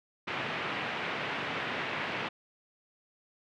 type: band-pass noise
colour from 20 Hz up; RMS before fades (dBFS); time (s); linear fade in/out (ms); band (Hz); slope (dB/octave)
white; -35; 0.27-2.29; 10; 110 to 2700; 24
effects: none